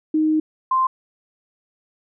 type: tone pair in turn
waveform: sine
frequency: 311.1 / 1044.1 Hz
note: D#4 / C6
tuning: 0 / -4 cents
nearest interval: octave + major sixth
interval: 2096 cents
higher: second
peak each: -15 dBFS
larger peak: neither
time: 0.14-0.4 / 0.71-0.87 s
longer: first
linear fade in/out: 5 ms
effects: none